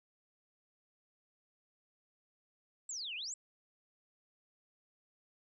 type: exponential two-way sweep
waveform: sine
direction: down then up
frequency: 7960 to 2395 to 7960 Hz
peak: -39 dBFS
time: 2.89-3.34 s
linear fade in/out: 2 ms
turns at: 3.15 s
effects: none